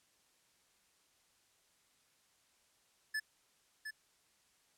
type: tone with echo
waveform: square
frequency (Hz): 1734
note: A6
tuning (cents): -26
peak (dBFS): -35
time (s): 3.14-3.2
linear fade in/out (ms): 10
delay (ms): 710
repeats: 1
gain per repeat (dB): -7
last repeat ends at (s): 3.91
effects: white hiss -72 dBFS RMS until 4.77 s + low-pass 10000 Hz 12 dB/octave